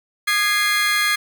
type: chord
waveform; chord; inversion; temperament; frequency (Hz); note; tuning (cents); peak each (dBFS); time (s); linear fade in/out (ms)
30% pulse; Ab major; second; equal with one note detuned; 1223.8 / 1661.2 / 2093; Eb6 / Ab6 / C7; -29 / 0 / 0; -21 / -18 / -17; 0.27-1.16; 10
effects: none